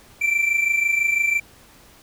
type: tone pair together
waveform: triangle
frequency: 2323 / 2349 Hz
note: D7 / D7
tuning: -20 / 0 cents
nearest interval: unison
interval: 20 cents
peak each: -22 / -17 dBFS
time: 0.21-1.4 s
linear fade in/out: 10 ms
effects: pink hiss -50 dBFS RMS until 2.02 s